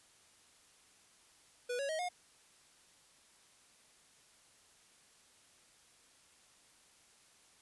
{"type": "tone with pitch steps", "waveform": "square", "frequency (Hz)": [490, 556.4, 631.8, 717.4], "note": ["B4", "C#5", "D#5", "F5"], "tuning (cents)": [-14, 6, 26, 46], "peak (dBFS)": -36, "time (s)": [1.69, 2.09], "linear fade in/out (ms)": 10, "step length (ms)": 100, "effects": ["white hiss -65 dBFS RMS until 7.61 s", "resampled to 24000 Hz"]}